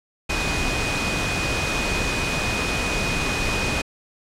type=tone in noise; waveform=sine; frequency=2489 Hz; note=D#7; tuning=in tune; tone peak=-27 dBFS; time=0.29-3.82 s; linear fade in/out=10 ms; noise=pink; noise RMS=-24 dBFS; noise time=0.29-3.82 s; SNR=-6 dB; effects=low-pass 7000 Hz 12 dB/octave